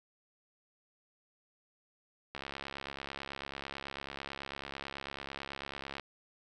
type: click train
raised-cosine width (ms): 0.3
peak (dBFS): -24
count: 253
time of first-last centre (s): 2.35-5.997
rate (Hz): 69.1
effects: none